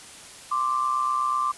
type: tone pair together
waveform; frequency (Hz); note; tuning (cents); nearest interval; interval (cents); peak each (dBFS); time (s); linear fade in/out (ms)
sine; 1046.5 / 1174.7; C6 / D6; 0 / 0; major second; 200; -27 / -23; 0.51-1.52; 10
effects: white hiss -44 dBFS RMS until 1.57 s + resampled to 24000 Hz